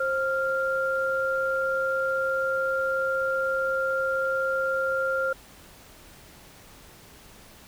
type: tone pair together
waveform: sine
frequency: 530.4 / 1392 Hz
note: C5 / F6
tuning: +23 / -6 cents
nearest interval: octave + perfect fourth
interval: 1671 cents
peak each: -26 dBFS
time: 0-5.33 s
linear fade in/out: 5 ms
effects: pink hiss -50 dBFS RMS until 7.67 s